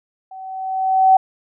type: tone with level ramp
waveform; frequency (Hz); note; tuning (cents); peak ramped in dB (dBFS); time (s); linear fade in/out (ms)
sine; 760; F#5; +46; -33 to -6; 0.31-1.17; 5
effects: none